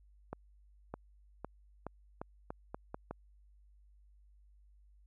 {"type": "accelerating click train", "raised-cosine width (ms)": 1, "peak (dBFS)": -26, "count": 9, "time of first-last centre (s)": [0.33, 3.11], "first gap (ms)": 610, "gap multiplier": 0.83, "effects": ["added 50 Hz sine -60 dBFS peak until 5.06 s"]}